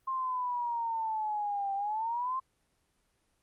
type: exponential two-way sweep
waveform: sine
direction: down then up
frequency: 1063 to 784 to 1063 Hz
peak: -30 dBFS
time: 0.07-2.4 s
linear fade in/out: 10 ms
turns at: 1.74 s
effects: pink hiss -74 dBFS RMS until 3.42 s + Opus 24 kbps